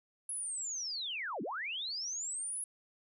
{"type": "linear two-way sweep", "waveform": "sine", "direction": "down then up", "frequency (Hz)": [10660, 171.8, 10660], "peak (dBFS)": -36, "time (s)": [0.29, 2.64], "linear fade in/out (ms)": 2, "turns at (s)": 1.42, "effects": []}